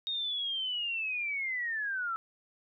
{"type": "linear sweep", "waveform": "sine", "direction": "down", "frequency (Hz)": [3729, 1306], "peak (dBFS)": -31, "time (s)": [0.07, 2.16], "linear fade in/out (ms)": 0, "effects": []}